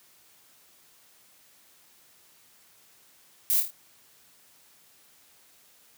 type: noise with echo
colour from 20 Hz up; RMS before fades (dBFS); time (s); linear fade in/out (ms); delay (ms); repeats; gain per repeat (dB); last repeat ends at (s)
violet; -24; 3.5-3.6; 0; 26; 4; -5; 3.704
effects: white hiss -59 dBFS RMS until 5.97 s + high-pass 80 Hz 12 dB/octave